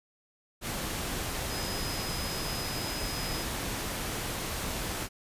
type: tone in noise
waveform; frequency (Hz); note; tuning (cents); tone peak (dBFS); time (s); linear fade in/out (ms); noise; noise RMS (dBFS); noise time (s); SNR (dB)
sine; 5040; D#8; +21; -39; 1.48-3.46; 50; pink; -34; 0.61-5.09; -8
effects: resampled to 32000 Hz